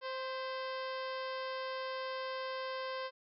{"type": "harmonic tone with a mistuned harmonic", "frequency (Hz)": 523.3, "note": "C5", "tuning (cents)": 0, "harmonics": [1, 2, 3, 4, 5, 6, 7, 8, 9, 10], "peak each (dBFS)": [-40, -42, -47, -51, -53, -52, -56, -56, -54, -57], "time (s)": [0.01, 3.11], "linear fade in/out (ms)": 50, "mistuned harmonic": 4, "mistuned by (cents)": -52, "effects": []}